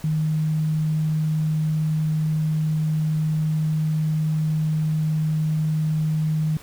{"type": "tone", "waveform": "sine", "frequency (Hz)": 155.6, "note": "D#3", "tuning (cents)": 0, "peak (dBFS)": -19, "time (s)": [0.04, 6.57], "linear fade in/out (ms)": 2, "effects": ["pink hiss -45 dBFS RMS until 6.62 s"]}